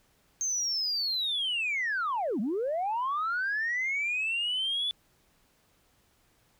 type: linear two-way sweep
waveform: sine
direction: down then up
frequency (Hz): 6390 to 188.7 to 3480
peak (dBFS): -26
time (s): 0.41-4.91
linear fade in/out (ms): 0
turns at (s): 2.4
effects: tanh soft clip ceiling -24 dBFS + pink hiss -67 dBFS RMS until 6.59 s